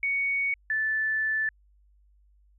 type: tone pair in turn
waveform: sine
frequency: 2230 / 1752.9 Hz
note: C#7 / A6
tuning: +10 / -7 cents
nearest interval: major third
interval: 417 cents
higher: first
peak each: -24 dBFS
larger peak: neither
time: 0.03-0.54 / 0.7-1.49 s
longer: second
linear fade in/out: 2 ms
effects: added 50 Hz sine -58 dBFS peak until 2.58 s